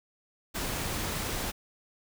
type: noise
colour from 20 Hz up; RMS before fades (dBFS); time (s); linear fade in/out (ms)
pink; -33; 0.54-1.52; 20
effects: none